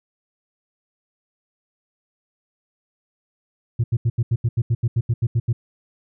sine tone bursts, 116.54 Hz, A#2, in tune, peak -13 dBFS, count 14, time 3.79-5.53 s, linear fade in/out 10 ms, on 50 ms, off 80 ms, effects tanh soft clip ceiling -14 dBFS

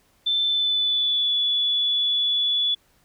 sine tone with pitch glide, 3538 to 3429 Hz, A7 to A7, +9 to -45 cents, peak -19 dBFS, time 0.26-2.75 s, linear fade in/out 10 ms, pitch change -54 cents, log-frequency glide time 0.44-1.34 s, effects pink hiss -62 dBFS RMS until 3.04 s

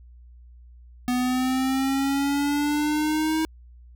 square exponential sweep, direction up, 246.9 to 318.9 Hz, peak -22 dBFS, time 1.08-3.45 s, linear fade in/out 0 ms, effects added 60 Hz sine -45 dBFS peak until 3.95 s

